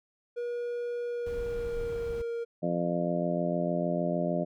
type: tone with pitch glide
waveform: triangle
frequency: 480 to 467.1 Hz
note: B4 to A#4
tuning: -49 to +3 cents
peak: -29 dBFS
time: 0.36-2.45 s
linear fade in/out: 20 ms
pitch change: -48 cents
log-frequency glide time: 1.07-2.02 s
type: noise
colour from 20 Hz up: brown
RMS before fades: -40 dBFS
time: 1.26-2.22 s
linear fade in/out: 5 ms
type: harmonic tone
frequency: 86.6 Hz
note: F2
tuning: 14 cents flat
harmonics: 2 / 3 / 4 / 5 / 6 / 7 / 8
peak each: -31 / -35 / -36 / -40 / -39 / -31 / -39 dBFS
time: 2.62-4.45 s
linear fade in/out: 20 ms
effects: none